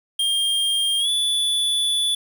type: tone with pitch glide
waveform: square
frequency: 3208 to 3458 Hz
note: G7 to A7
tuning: +39 to -31 cents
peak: -19 dBFS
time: 0.19-2.15 s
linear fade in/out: 5 ms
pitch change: +130 cents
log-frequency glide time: 0.99-1.09 s
effects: 8-bit